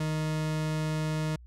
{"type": "tone", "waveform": "40% pulse", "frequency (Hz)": 155.56, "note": "D#3", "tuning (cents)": 0, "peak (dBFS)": -27, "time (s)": [0, 1.36], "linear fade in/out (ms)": 5, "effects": ["added 60 Hz sine -47 dBFS peak until 1.46 s", "low-pass 10000 Hz 12 dB/octave"]}